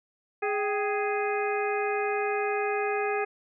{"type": "harmonic tone with a mistuned harmonic", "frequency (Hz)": 415.3, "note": "G#4", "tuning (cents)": 0, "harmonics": [1, 2, 3, 4, 5, 6], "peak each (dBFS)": [-28, -31, -36, -36, -38, -36], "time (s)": [0.42, 3.25], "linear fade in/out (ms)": 10, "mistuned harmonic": 2, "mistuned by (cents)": -100, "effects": []}